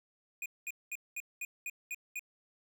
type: tone bursts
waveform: square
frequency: 2462 Hz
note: D#7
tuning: 19 cents flat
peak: -37 dBFS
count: 8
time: 0.42-2.194 s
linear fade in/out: 2 ms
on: 38 ms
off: 210 ms
effects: none